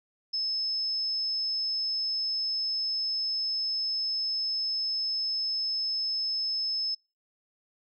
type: tone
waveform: sine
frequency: 5220 Hz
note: E8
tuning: 18 cents flat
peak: -27 dBFS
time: 0.33-6.95 s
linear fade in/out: 10 ms
effects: noise-tail reverb RT60 0.3 s tail -25 dB re dry